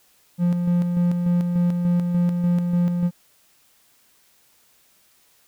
triangle tone with tremolo, 175.1 Hz, F3, 5 cents sharp, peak -14 dBFS, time 0.38-3.11 s, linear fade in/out 50 ms, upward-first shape square, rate 3.4 Hz, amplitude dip 40%, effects white hiss -59 dBFS RMS until 5.47 s

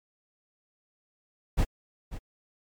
brown noise with echo, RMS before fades -22 dBFS, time 1.57-1.65 s, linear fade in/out 20 ms, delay 540 ms, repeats 1, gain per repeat -14 dB, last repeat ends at 2.19 s, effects MP3 96 kbps

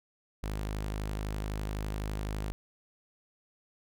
sawtooth tone, 51.91 Hz, G#1, in tune, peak -29 dBFS, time 0.43-2.52 s, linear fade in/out 0 ms, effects none

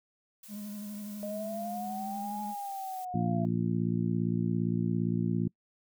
blue noise, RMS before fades -50 dBFS, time 0.43-3.05 s, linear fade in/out 5 ms
triangle tone with vibrato, 207.7 Hz, G#3, in tune, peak -36 dBFS, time 0.48-2.55 s, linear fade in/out 50 ms, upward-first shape sine, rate 12 Hz, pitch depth 33 cents each way
sine linear two-way sweep, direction up then down, 611 to 838 to 671 Hz, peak -35 dBFS, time 1.23-3.45 s, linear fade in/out 0 ms, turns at 2.41 s
harmonic tone, 57.5 Hz, A#1, 23 cents flat, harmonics 2 / 3 / 4 / 5 / 6, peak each -33 / -30 / -32 / -40 / -38 dBFS, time 3.14-5.48 s, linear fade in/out 5 ms
effects noise-tail reverb RT60 0.1 s tail -26 dB re dry

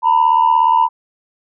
sine tone pair together, 910.9 / 987.8 Hz, A#5 / B5, -40 / 0 cents, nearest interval minor second, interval 140 cents, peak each -11 dBFS, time 0.02-0.89 s, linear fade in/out 50 ms, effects tanh soft clip ceiling -4 dBFS

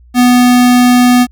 square tone, 246.9 Hz, B3, in tune, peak -5 dBFS, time 0.14-1.27 s, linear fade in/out 50 ms, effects added 60 Hz sine -38 dBFS peak until 1.31 s

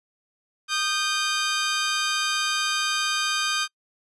15% pulse tone pair together, 1227.3 / 1563 Hz, D#6 / G6, -24 / -6 cents, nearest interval major third, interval 418 cents, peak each -19 dBFS, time 0.68-3.68 s, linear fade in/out 50 ms, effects noise-tail reverb RT60 0.1 s tail -26 dB re dry + resampled to 24000 Hz

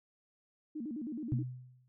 sine tone with vibrato, 266.7 Hz, C4, 33 cents sharp, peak -37 dBFS, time 0.75-1.43 s, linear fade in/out 10 ms, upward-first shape square, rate 9.4 Hz, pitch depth 240 cents each way
sine tone with exponential decay, 126.1 Hz, B2, 36 cents sharp, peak -27 dBFS, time 1.32-1.88 s, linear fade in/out 0 ms, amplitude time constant 120 ms
effects none

